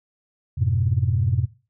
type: tone cluster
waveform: sine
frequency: 90.1 / 107.2 / 126.7 Hz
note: F#2 / A2 / B2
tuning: -45 / -45 / +45 cents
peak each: -22 dBFS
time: 0.57-1.46 s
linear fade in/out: 20 ms
effects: noise-tail reverb RT60 0.3 s tail -17 dB re dry + tanh soft clip ceiling -9 dBFS